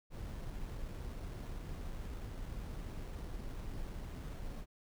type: noise with sample-and-hold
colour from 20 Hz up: brown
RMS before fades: -43 dBFS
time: 0.1-4.66 s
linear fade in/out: 50 ms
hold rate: 4900 Hz
effects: none